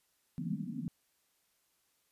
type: band-pass noise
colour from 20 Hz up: pink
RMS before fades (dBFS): -38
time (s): 0.38-0.88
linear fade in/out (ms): 0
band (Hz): 150 to 270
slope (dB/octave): 96
effects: white hiss -75 dBFS RMS until 2.11 s + resampled to 32000 Hz